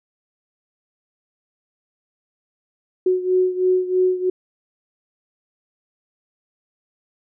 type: beating tone pair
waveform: sine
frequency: 367.5 / 370.6 Hz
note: F#4 / F#4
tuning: -12 / +3 cents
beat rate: 3.1 Hz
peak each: -17 / -21 dBFS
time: 3.06-4.3 s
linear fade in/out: 5 ms
effects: none